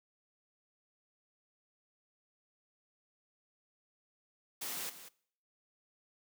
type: noise with echo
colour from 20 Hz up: white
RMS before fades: -40 dBFS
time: 4.61-4.9 s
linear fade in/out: 10 ms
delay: 190 ms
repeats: 1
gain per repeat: -12 dB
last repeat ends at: 5.09 s
effects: noise-tail reverb RT60 0.6 s tail -21 dB re dry + high-pass 150 Hz 12 dB/octave